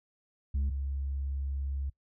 sine tone pair in turn, 69.1 / 68.81 Hz, C#2 / C#2, -5 / -12 cents, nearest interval unison, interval 7 cents, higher first, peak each -24 / -30 dBFS, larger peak first, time 0.54-0.7 / 0.7-1.9 s, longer second, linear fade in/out 10 ms, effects noise-tail reverb RT60 0.1 s tail -22 dB re dry + tanh soft clip ceiling -26 dBFS

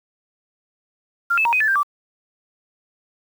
sine tone with pitch steps, 1390 / 2617 / 938 / 2508 / 1741 / 1582 / 1163 Hz, F6 / E7 / A#5 / D#7 / A6 / G6 / D6, -9 / -13 / +11 / +13 / -19 / +15 / -17 cents, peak -15 dBFS, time 1.3-1.832 s, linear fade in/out 10 ms, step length 76 ms, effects 7-bit

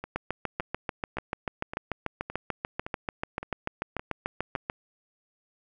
two click trains, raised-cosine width 0.5 ms, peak -20 / -14 dBFS, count 9 / 32, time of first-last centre 0.04-4.56 / 0.16-4.699 s, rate 1.77 / 6.83 Hz, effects none

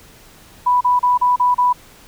sine tone bursts, 987.8 Hz, B5, in tune, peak -11 dBFS, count 6, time 0.66-1.73 s, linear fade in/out 10 ms, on 150 ms, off 34 ms, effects pink hiss -45 dBFS RMS until 2.07 s

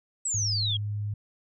sine exponential sweep, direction down, 8050 to 3200 Hz, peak -26 dBFS, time 0.25-0.77 s, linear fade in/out 5 ms
sine tone, 103.83 Hz, G#2, in tune, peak -28 dBFS, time 0.34-1.14 s, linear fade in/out 5 ms
effects none

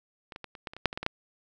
clicks, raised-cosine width 0.3 ms, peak -26 / -24 / -23 / -28 / -19 / -27 / -26 / -6 / -20 / -17 / -19 / -9 dBFS, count 12, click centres 0.322 / 0.361 / 0.443 / 0.552 / 0.672 / 0.735 / 0.766 / 0.857 / 0.929 / 0.975 / 1.03 / 1.064 s, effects none

